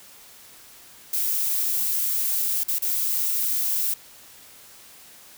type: noise with dropouts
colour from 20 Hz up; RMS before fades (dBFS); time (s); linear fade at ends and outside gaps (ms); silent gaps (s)
violet; -24; 1.13-3.94; 5; 2.636-2.682 / 2.786-2.821
effects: white hiss -48 dBFS RMS until 5.37 s